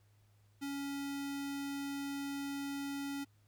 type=tone with notch filter; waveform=square; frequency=280 Hz; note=C#4; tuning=18 cents sharp; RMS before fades=-40 dBFS; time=0.61-3.25 s; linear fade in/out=20 ms; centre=580 Hz; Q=0.91; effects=added 103 Hz sine -65 dBFS peak until 3.47 s + pink hiss -75 dBFS RMS until 3.47 s